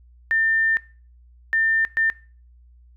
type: tone bursts at uneven times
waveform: sine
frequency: 1800 Hz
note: A6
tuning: 39 cents sharp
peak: -17 dBFS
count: 3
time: 0.31-0.77 / 1.53-1.85 / 1.97-2.1 s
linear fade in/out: 0 ms
effects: noise-tail reverb RT60 0.4 s tail -21 dB re dry + added 60 Hz sine -48 dBFS peak until 2.96 s